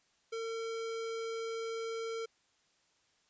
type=tone; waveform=square; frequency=453.4 Hz; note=A#4; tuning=48 cents flat; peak=-37 dBFS; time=0.32-2.26 s; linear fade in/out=10 ms; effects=white hiss -72 dBFS RMS until 3.29 s + resampled to 16000 Hz